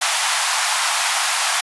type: high-pass noise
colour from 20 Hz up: pink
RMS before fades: -19 dBFS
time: 0.01-1.61 s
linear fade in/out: 10 ms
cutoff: 730 Hz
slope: 48 dB/octave
effects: resampled to 24000 Hz